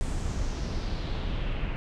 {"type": "noise with low-pass filter sweep", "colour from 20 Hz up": "brown", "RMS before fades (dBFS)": -30, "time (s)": [0.01, 1.76], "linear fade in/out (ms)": 0, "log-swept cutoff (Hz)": [8600, 2500], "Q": 2.8, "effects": []}